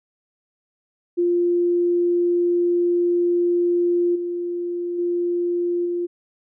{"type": "tone with level steps", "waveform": "sine", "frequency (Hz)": 349.2, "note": "F4", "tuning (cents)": 0, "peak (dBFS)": [-16, -23, -19, -21], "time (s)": [1.17, 6.07], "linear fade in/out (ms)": 20, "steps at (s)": [4.15, 4.98, 5.85], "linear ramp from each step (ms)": 10, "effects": []}